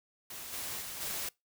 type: noise with level steps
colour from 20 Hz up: white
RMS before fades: -44 / -39 / -42 / -37 dBFS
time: 0.3-1.29 s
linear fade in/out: 5 ms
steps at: 0.52 / 0.8 / 1 s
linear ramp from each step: 20 ms
effects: noise-tail reverb RT60 0.2 s tail -24 dB re dry